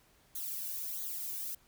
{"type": "noise with flanger", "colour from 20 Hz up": "violet", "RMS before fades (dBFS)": -39, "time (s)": [0.35, 1.55], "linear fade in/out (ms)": 5, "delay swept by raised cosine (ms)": [0.38, 1.58], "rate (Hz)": 1.5, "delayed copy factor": -0.75, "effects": ["pink hiss -66 dBFS RMS until 1.67 s"]}